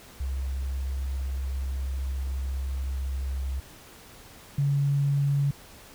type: tone pair in turn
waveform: sine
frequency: 66.6 / 141.12 Hz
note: C2 / C#3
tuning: +31 / +31 cents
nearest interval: octave + minor second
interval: 1300 cents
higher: second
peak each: -27 / -21 dBFS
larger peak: second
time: 0.2-3.6 / 4.58-5.51 s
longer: first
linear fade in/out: 5 ms
effects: pink hiss -49 dBFS RMS until 5.94 s